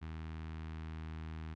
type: tone with notch filter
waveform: sawtooth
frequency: 79.5 Hz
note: D#2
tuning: 38 cents sharp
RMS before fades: -44 dBFS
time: 0.01-1.55 s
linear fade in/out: 20 ms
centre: 540 Hz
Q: 0.95
effects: low-pass 3000 Hz 12 dB/octave